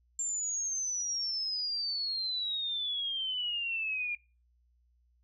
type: exponential sweep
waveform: sine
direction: down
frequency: 7370 to 2400 Hz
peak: -31 dBFS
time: 0.19-4.15 s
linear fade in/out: 2 ms
effects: noise-tail reverb RT60 0.3 s tail -21 dB re dry + added 60 Hz sine -66 dBFS peak until 5.23 s